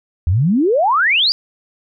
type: exponential sweep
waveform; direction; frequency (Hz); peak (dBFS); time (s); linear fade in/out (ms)
sine; up; 77.6 to 4978; -11; 0.27-1.32; 0
effects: none